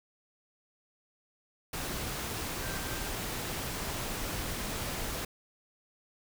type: tone in noise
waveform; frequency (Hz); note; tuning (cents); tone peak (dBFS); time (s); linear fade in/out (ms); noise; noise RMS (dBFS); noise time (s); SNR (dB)
sine; 1568; G6; 0; -45; 2.63-3.09; 5; pink; -36; 1.73-5.25; -12
effects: none